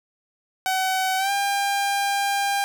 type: tone with pitch glide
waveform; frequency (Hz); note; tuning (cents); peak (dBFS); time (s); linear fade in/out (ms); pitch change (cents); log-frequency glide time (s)
sawtooth; 755 to 799.9; F#5 to G5; +35 to +35; -17; 0.66-2.64; 0; +100; 1.17-1.31
effects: none